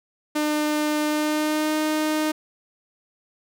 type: tone with pitch glide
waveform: sawtooth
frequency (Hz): 301.5 to 308.2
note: D4 to D#4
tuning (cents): +46 to -16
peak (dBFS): -17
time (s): 0.35-2.32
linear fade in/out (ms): 10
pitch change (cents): +38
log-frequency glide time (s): 1.06-1.74
effects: none